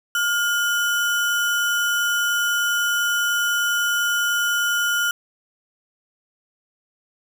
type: tone with sample-and-hold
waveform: sine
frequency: 1417 Hz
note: F6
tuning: 25 cents sharp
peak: -18 dBFS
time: 0.15-5.11 s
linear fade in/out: 2 ms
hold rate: 4410 Hz
effects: none